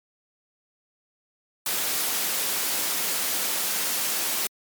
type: noise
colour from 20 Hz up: white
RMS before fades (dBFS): -26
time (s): 1.66-4.47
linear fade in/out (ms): 2
effects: high-pass 200 Hz 12 dB/octave + MP3 96 kbps